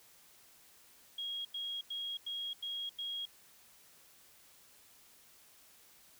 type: tone bursts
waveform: sine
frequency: 3283 Hz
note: G#7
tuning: 21 cents flat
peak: -37 dBFS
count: 6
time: 1.18-3.255 s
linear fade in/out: 5 ms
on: 270 ms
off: 91 ms
effects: white hiss -62 dBFS RMS until 6.19 s